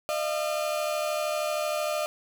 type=tone pair together; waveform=35% pulse; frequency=608 / 681 Hz; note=D#5 / F5; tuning=-40 / -44 cents; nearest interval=major second; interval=196 cents; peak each=-26 / -31 dBFS; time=0.09-2.06 s; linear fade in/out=0 ms; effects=none